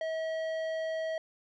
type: tone with tanh clipping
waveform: sine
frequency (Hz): 642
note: E5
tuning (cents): -46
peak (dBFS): -33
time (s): 0.01-1.18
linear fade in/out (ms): 2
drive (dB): 12
effects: none